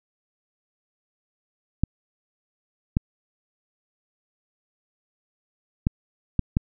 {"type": "clicks", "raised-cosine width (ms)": 5, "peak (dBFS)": -7, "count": 5, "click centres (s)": [1.836, 2.969, 5.869, 6.393, 6.569], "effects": []}